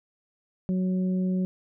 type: harmonic tone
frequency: 185 Hz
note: F#3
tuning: in tune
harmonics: 1 / 2 / 3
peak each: -23 / -36 / -41 dBFS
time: 0.69-1.45 s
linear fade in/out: 0 ms
effects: none